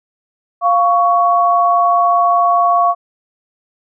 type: tone pair together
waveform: sine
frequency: 698.5 / 1116.6 Hz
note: F5 / C#6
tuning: 0 / +12 cents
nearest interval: minor sixth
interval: 812 cents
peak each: -12 dBFS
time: 0.61-2.95 s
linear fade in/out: 50 ms
effects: none